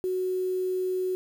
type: tone with quantisation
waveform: sine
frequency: 370 Hz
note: F#4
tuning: in tune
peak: -25 dBFS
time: 0.04-1.15 s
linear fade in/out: 0 ms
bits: 8
effects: none